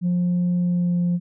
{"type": "tone with pitch glide", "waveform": "sine", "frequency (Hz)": [177.1, 175.17], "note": ["F3", "F3"], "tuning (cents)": [24, 6], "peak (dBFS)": -16, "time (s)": [0.01, 1.2], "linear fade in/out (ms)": 50, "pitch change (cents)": -18, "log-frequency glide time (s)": [0.57, 0.99], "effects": ["tanh soft clip ceiling -16 dBFS"]}